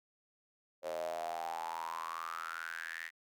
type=tone with high-pass filter sweep; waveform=square; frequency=41.2 Hz; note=E1; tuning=in tune; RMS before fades=-41 dBFS; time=0.82-3.11 s; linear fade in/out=50 ms; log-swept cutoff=550 to 1900 Hz; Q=9.5; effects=none